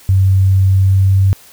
sine tone with pitch glide, 95.6 to 96.54 Hz, G2 to G2, -43 to -26 cents, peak -7 dBFS, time 0.09-1.33 s, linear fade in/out 0 ms, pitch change +17 cents, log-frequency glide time 0.72-1.22 s, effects white hiss -42 dBFS RMS until 1.52 s

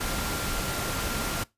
sine tone in noise, 1385 Hz, F6, 15 cents flat, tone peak -37 dBFS, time 0-1.44 s, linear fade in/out 10 ms, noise pink, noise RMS -30 dBFS, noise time 0-1.44 s, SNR -10 dB, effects noise-tail reverb RT60 0.2 s tail -21 dB re dry + resampled to 32000 Hz

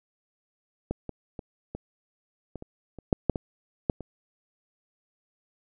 clicks, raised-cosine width 2 ms, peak -15 / -21 / -23 / -21 / -23 / -26 / -28 / -7 / -7 / -16 / -9 / -24 dBFS, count 12, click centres 0.91 / 1.093 / 1.392 / 1.75 / 2.557 / 2.624 / 2.987 / 3.128 / 3.297 / 3.358 / 3.898 / 4.007 s, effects none

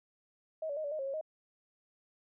sine tone with pitch steps, 634 / 570 / 622 / 574 / 619 / 541 / 547 / 625 Hz, D#5 / C#5 / D#5 / D5 / D#5 / C#5 / C#5 / D#5, +32 / +48 / -1 / -40 / -9 / -42 / -23 / +8 cents, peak -34 dBFS, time 0.62-1.212 s, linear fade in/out 5 ms, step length 74 ms, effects none

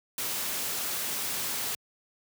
white noise, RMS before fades -32 dBFS, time 0.18-1.75 s, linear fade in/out 2 ms, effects high-pass 100 Hz 12 dB/octave

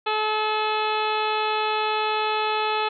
harmonic tone with a mistuned harmonic, 430.3 Hz, A4, 39 cents flat, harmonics 1 / 2 / 3 / 4 / 5 / 6 / 7 / 8 / 9 / 10, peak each -28 / -25 / -28 / -36 / -39 / -30 / -38 / -34 / -43 / -40 dBFS, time 0.06-2.89 s, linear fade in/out 10 ms, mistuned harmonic 10, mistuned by -55 cents, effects none

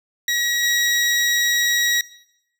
20% pulse tone with level steps, 1911 Hz, A#6, 43 cents sharp, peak -13 / -11 dBFS, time 0.28-2.01 s, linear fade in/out 2 ms, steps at 0.63 s, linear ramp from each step 2 ms, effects noise-tail reverb RT60 0.8 s tail -20 dB re dry

